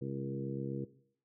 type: harmonic tone with a mistuned harmonic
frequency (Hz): 67.7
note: C#2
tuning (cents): -40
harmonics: 2 / 3 / 4 / 5 / 6 / 7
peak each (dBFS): -39 / -43 / -44 / -43 / -49 / -45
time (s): 0.01-0.85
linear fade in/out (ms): 10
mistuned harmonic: 2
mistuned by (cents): -20
effects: noise-tail reverb RT60 0.6 s tail -17 dB re dry